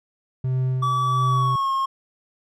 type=tone with tremolo; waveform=triangle; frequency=129.2 Hz; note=C3; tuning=21 cents flat; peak=-17 dBFS; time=0.44-1.56 s; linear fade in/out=5 ms; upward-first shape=sine; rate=1.4 Hz; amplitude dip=50%
type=tone with pitch glide; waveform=triangle; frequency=1148 to 1077.3 Hz; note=D6 to C#6; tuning=-40 to -50 cents; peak=-18 dBFS; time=0.82-1.86 s; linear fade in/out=10 ms; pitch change=-110 cents; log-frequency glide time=1.25-1.71 s
effects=none